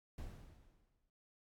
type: noise with exponential decay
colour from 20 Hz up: brown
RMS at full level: -45 dBFS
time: 0.18-1.1 s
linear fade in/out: 2 ms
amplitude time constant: 200 ms
effects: noise-tail reverb RT60 0.4 s tail -25 dB re dry + AAC 64 kbps